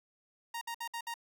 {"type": "tone bursts", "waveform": "sawtooth", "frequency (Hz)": 932.3, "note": "A#5", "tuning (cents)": 0, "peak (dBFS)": -33, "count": 5, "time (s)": [0.54, 1.141], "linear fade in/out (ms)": 5, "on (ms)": 73, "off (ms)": 59, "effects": []}